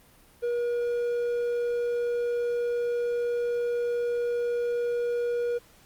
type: tone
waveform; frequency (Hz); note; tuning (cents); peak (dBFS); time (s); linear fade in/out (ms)
triangle; 478.8; A#4; +46; -23; 0.42-5.59; 20
effects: pink hiss -57 dBFS RMS until 5.85 s + Opus 32 kbps